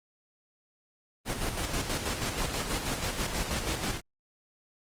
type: noise with tremolo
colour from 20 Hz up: pink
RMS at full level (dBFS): -30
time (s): 1.25-4.01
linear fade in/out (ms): 50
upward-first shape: square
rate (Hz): 6.2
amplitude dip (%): 45
effects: low-pass 11000 Hz 12 dB/octave + Opus 24 kbps